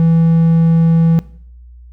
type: tone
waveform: triangle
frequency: 164.81 Hz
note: E3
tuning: in tune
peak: -6 dBFS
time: 0-1.19 s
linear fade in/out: 0 ms
effects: noise-tail reverb RT60 0.6 s tail -19 dB re dry + added 60 Hz sine -35 dBFS peak until 1.92 s